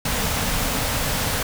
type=band-stop noise; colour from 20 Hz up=pink; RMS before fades=-23 dBFS; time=0.05-1.43 s; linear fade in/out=5 ms; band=300 to 420 Hz; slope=96 dB/octave; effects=none